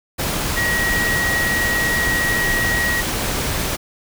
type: tone in noise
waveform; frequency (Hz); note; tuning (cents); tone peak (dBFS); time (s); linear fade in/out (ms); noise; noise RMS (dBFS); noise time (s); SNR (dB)
sine; 1904; A#6; +36; -18; 0.56-3.02; 20; pink; -22; 0.18-3.77; +1
effects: none